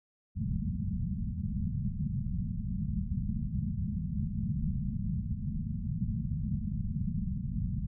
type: low-pass noise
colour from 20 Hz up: white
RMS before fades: -33 dBFS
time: 0.35-7.87 s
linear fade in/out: 20 ms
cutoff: 220 Hz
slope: 96 dB/octave
effects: none